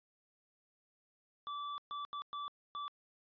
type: tone bursts at uneven times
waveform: square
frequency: 1160 Hz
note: D6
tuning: 22 cents flat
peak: -40 dBFS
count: 5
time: 1.47-1.78 / 1.91-2.05 / 2.13-2.22 / 2.33-2.48 / 2.75-2.88 s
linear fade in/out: 0 ms
effects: resampled to 11025 Hz